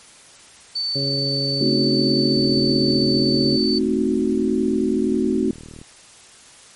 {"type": "tone", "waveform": "sine", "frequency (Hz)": 4526, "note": "C#8", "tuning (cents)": 35, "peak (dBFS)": -21, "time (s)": [0.75, 3.79], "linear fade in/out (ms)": 10}
{"type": "harmonic tone", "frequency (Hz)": 138.59, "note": "C#3", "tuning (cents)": 0, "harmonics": [1, 2, 3, 4], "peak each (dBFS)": [-25, -28, -30, -31], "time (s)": [0.95, 3.57], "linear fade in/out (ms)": 10}
{"type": "chord", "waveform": "sine", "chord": "A diminished seventh", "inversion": "none", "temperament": "equal", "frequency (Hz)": [220, 261.6, 311.1, 370], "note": ["A3", "C4", "Eb4", "Gb4"], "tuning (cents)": [0, 0, 0, 0], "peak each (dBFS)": [-22, -22, -24, -22], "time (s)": [1.61, 5.51], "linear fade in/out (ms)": 2}
{"type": "click train", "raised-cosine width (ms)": 3, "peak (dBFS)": -26, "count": 135, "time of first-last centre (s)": [2.37, 5.815], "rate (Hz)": 38.9}
{"effects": ["white hiss -46 dBFS RMS until 6.75 s", "MP3 48 kbps"]}